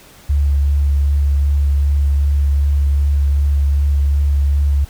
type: tone with vibrato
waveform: sine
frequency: 71 Hz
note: C#2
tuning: 42 cents sharp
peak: -11 dBFS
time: 0.29-4.85 s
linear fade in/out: 10 ms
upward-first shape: sine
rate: 2.6 Hz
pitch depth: 14 cents each way
effects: pink hiss -43 dBFS RMS until 4.89 s